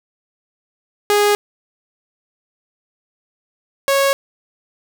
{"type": "tone pair in turn", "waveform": "sawtooth", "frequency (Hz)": [412.9, 551.2], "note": ["G#4", "C#5"], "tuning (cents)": [-10, -10], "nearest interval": "perfect fourth", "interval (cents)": 500, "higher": "second", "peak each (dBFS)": [-8, -9], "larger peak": "first", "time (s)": [[1.1, 1.35], [3.88, 4.13]], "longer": "neither", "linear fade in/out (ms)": 0, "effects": []}